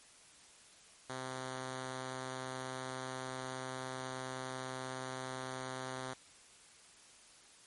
5% pulse tone, 129.9 Hz, C3, 12 cents flat, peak -29 dBFS, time 1.09-6.14 s, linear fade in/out 10 ms, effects white hiss -60 dBFS RMS until 7.66 s + MP3 48 kbps

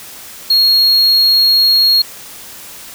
triangle tone, 4291 Hz, C8, 43 cents sharp, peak -6 dBFS, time 0.5-2.02 s, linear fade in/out 5 ms, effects white hiss -33 dBFS RMS until 2.94 s

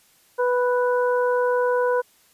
harmonic tone, 493.9 Hz, B4, in tune, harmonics 1 / 2 / 3, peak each -19 / -25 / -29 dBFS, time 0.38-2.02 s, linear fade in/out 20 ms, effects white hiss -58 dBFS RMS until 2.33 s + resampled to 32000 Hz

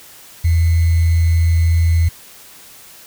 sine tone with sample-and-hold, 83.2 Hz, E2, 17 cents sharp, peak -10 dBFS, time 0.44-2.09 s, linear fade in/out 10 ms, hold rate 2100 Hz, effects white hiss -41 dBFS RMS until 3.06 s

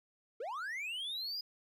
triangle linear sweep, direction up, 415.3 to 5000 Hz, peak -36 dBFS, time 0.4-1.41 s, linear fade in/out 5 ms, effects none

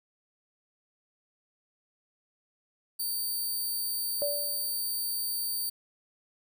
5% pulse tone, 4603 Hz, D8, 36 cents flat, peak -23 dBFS, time 2.99-5.7 s, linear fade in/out 10 ms
sine tone with exponential decay, 577 Hz, D5, 31 cents flat, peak -26 dBFS, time 4.22-4.82 s, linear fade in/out 0 ms, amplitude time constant 130 ms
effects none

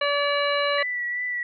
harmonic tone, 574 Hz, D5, 40 cents flat, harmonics 1 / 2 / 3 / 4 / 5 / 7, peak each -24 / -27 / -29 / -30 / -31 / -32 dBFS, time 0.01-0.83 s, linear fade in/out 5 ms
sine tone with vibrato, 1960 Hz, B6, 14 cents flat, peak -25 dBFS, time 0.78-1.43 s, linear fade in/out 2 ms, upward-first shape triangle, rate 2.7 Hz, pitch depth 29 cents each way
effects none

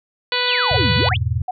harmonic tone, 493.9 Hz, B4, in tune, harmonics 1 / 2 / 3 / 4 / 5 / 6 / 7 / 8 / 9, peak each -26 / -26 / -26 / -26 / -26 / -26 / -26 / -26 / -26 dBFS, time 0.32-1.09 s, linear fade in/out 2 ms
sine exponential two-way sweep, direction down then up, 3914 to 130.81 to 3680 Hz, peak -20 dBFS, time 0.47-1.17 s, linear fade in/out 10 ms, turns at 0.95 s
sine chord, E major, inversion none, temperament equal, 82.41 / 103.83 / 123.47 Hz, E2 / G#2 / B2, 0 / 0 / 0 cents, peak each -22 dBFS, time 0.71-1.42 s, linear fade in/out 5 ms
sine tone bursts, 740 Hz, F#5, in tune, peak -20 dBFS, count 3, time 0.74-1.51 s, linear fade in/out 5 ms, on 30 ms, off 340 ms
effects none

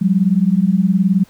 sine beating tone pair, 180 / 199 Hz, F#3 / G3, -47 / +26 cents, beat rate 19 Hz, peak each -14 dBFS, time 0.01-1.24 s, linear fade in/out 10 ms, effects pink hiss -50 dBFS RMS until 1.29 s

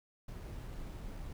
brown noise with sample-and-hold, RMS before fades -44 dBFS, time 0.28-1.33 s, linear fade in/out 5 ms, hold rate 11025 Hz, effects none

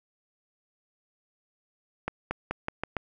accelerating click train, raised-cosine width 0.5 ms, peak -14 dBFS, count 6, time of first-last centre 2.08-2.967 s, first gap 230 ms, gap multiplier 0.87, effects none

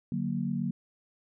sine chord, D augmented, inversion none, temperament equal, 146.83 / 185 / 233.1 Hz, D3 / F#3 / A#3, 0 / 0 / 0 cents, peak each -34 / -32 / -32 dBFS, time 0.12-0.71 s, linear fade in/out 2 ms, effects none

